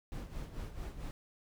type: noise with tremolo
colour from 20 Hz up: brown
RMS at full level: -40 dBFS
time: 0.12-1.11 s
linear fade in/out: 0 ms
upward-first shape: sine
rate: 4.5 Hz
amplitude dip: 65%
effects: none